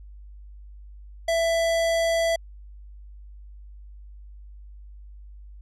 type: tone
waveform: square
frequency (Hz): 664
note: E5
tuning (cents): +12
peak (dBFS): -21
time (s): 1.28-2.36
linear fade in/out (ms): 5
effects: added 50 Hz sine -41 dBFS peak until 5.61 s + low-pass 9000 Hz 12 dB/octave